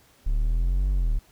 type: linear two-way sweep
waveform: triangle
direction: up then down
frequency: 34.65 to 49 to 34.65 Hz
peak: -18 dBFS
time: 0.26-1.19 s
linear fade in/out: 10 ms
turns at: 0.91 s
effects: pink hiss -58 dBFS RMS until 1.31 s